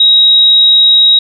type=tone; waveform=sine; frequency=3809 Hz; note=A#7; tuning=37 cents sharp; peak=-3 dBFS; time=0-1.19 s; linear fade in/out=5 ms; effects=none